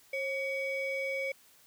triangle ring-modulated tone, 1400 Hz, F6, 4 cents sharp, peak -26 dBFS, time 0.13-1.32 s, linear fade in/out 5 ms, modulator 860 Hz, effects tanh soft clip ceiling -22 dBFS + white hiss -61 dBFS RMS until 1.66 s

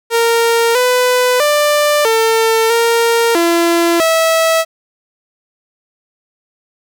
sawtooth tone with pitch steps, 463.1 / 499.2 / 592 / 449.8 / 463.8 / 339.1 / 651 Hz, A#4 / B4 / D5 / A4 / A#4 / E4 / E5, -11 / +19 / +14 / +38 / -9 / +49 / -22 cents, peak -6 dBFS, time 0.1-4.65 s, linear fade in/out 50 ms, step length 650 ms, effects none

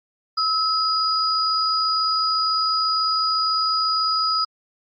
sine tone pair together, 1293 / 4919 Hz, E6 / D#8, -34 / -21 cents, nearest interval octave + major seventh, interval 2313 cents, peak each -21 dBFS, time 0.37-4.45 s, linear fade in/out 10 ms, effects Opus 48 kbps

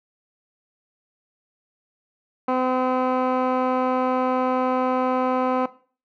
15% pulse tone with low-pass filter, 255.8 Hz, C4, 39 cents flat, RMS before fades -22 dBFS, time 2.48-5.66 s, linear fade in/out 5 ms, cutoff 1400 Hz, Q 1.5, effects noise-tail reverb RT60 0.4 s tail -17 dB re dry

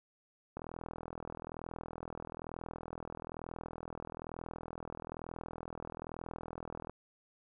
click train, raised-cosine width 1 ms, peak -28 dBFS, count 261, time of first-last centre 0.57-6.896 s, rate 41.1 Hz, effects none

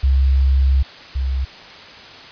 sine tone pair in turn, 67.1 / 66.06 Hz, C2 / C2, +44 / +17 cents, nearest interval unison, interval 27 cents, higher first, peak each -11 / -17 dBFS, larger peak first, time 0.03-0.83 / 1.15-1.45 s, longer first, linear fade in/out 10 ms, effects white hiss -38 dBFS RMS until 2.31 s + resampled to 11025 Hz

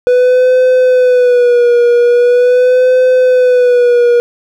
triangle tone with vibrato, 493.9 Hz, B4, in tune, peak -3 dBFS, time 0.07-4.2 s, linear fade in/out 0 ms, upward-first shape sine, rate 0.42 Hz, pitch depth 54 cents each way, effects none

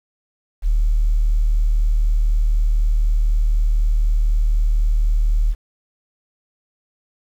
sine tone, 38 Hz, D#1, 40 cents flat, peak -12 dBFS, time 0.62-5.55 s, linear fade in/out 50 ms, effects tanh soft clip ceiling -9 dBFS + 8-bit

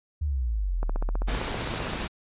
sine exponential two-way sweep, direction down then up, 78.6 to 34.65 to 48.9 Hz, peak -24 dBFS, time 0.21-1.38 s, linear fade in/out 10 ms, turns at 0.95 s
click train, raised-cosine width 1 ms, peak -19 dBFS, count 18, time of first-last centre 0.83-1.934 s, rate 15.4 Hz
pink noise, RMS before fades -31 dBFS, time 1.27-2.08 s, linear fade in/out 20 ms
effects resampled to 8000 Hz

